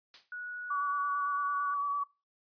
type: noise with exponential decay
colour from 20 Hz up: blue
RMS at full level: -39 dBFS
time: 0.14-0.33 s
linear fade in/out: 1 ms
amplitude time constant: 40 ms
type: tone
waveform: sine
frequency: 1464 Hz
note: F#6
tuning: 19 cents flat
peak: -38 dBFS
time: 0.32-1.74 s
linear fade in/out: 2 ms
type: tone with vibrato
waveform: sine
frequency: 1141 Hz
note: C#6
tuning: 50 cents sharp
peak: -29 dBFS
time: 0.7-2.04 s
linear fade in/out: 10 ms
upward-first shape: square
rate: 8.9 Hz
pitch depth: 16 cents each way
effects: noise-tail reverb RT60 0.3 s tail -21 dB re dry + resampled to 11025 Hz